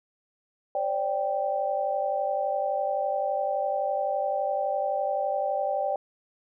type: chord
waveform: sine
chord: C suspended second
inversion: none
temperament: equal with one note detuned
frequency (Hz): 535.5 / 587.3 / 784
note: C5 / D5 / G5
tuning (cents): +40 / 0 / 0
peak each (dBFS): -32 / -28 / -28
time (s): 0.75-5.96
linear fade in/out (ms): 2
effects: none